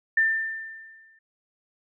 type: tone with exponential decay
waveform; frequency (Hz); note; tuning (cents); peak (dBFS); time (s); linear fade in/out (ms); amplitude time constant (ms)
sine; 1789; A6; +28; -16; 0.17-1.19; 5; 220
effects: none